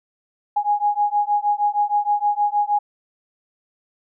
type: beating tone pair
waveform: sine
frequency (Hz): 824 / 830.4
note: G#5 / G#5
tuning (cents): -14 / 0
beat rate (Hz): 6.4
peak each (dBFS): -20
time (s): 0.56-2.79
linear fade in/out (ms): 10
effects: none